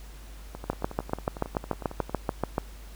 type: two click trains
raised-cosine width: 1 ms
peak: -23 / -11 dBFS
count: 18 / 14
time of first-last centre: 0.55-2.095 / 0.7-2.581 s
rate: 11 / 6.91 Hz
effects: added 50 Hz sine -42 dBFS peak until 2.95 s + pink hiss -52 dBFS RMS until 2.95 s